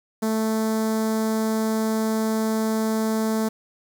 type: tone with notch filter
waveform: sawtooth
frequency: 220 Hz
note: A3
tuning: in tune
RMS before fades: -23 dBFS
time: 0.22-3.49 s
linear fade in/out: 10 ms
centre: 2700 Hz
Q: 0.67
effects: 8-bit